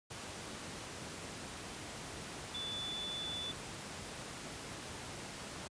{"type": "tone in noise", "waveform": "sine", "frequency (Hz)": 3483, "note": "A7", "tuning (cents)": -18, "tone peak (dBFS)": -39, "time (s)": [2.54, 3.52], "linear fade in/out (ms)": 10, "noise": "pink", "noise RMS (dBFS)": -45, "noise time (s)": [0.1, 5.68], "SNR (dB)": 3, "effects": ["high-pass 80 Hz 12 dB/octave", "resampled to 22050 Hz"]}